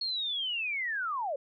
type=linear sweep; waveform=sine; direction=down; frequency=4343 to 520 Hz; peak=-30 dBFS; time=0.01-1.36 s; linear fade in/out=5 ms; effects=none